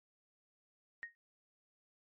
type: tone with exponential decay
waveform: sine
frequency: 1864.7 Hz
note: A#6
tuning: in tune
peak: -37 dBFS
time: 1.03-1.15 s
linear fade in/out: 0 ms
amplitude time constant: 25 ms
effects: MP3 48 kbps